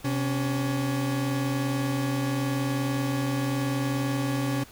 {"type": "tone pair together", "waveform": "40% pulse", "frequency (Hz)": [129.57, 280], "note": ["C3", "C#4"], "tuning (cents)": [-17, 18], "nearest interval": "octave + minor second", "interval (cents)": 1335, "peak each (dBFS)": -27, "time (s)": [0.04, 4.64], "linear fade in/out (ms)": 10, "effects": ["pink hiss -50 dBFS RMS until 4.71 s"]}